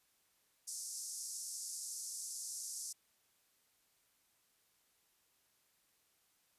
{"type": "band-pass noise", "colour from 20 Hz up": "pink", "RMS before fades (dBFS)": -45, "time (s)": [0.67, 2.93], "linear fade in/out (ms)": 10, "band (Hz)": [5300, 11000], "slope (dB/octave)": 48, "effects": ["white hiss -75 dBFS RMS until 6.58 s", "resampled to 32000 Hz"]}